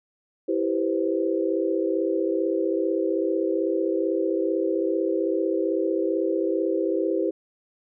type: chord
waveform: sine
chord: C major seventh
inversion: first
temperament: equal with one note detuned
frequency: 329.6 / 392 / 487.6 / 523.3 Hz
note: E4 / G4 / B4 / C5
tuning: 0 / 0 / -22 / 0 cents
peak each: -25 / -26 / -31 / -28 dBFS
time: 0.48-7.31 s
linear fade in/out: 10 ms
effects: none